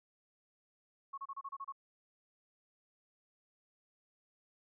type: tone bursts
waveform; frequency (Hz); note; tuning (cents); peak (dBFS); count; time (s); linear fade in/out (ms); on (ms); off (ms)
sine; 1100; C#6; -14; -40; 8; 1.13-1.724; 10; 48; 30
effects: none